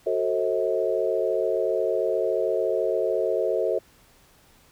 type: chord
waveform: sine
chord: F# diminished seventh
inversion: none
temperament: just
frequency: 370 / 444 / 532.8 / 639.4 Hz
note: F#4 / A4 / C5 / Eb5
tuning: 0 / +16 / +31 / +47 cents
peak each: -28 / -26 / -27 / -27 dBFS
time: 0.06-3.79 s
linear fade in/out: 10 ms
effects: pink hiss -57 dBFS RMS until 4.71 s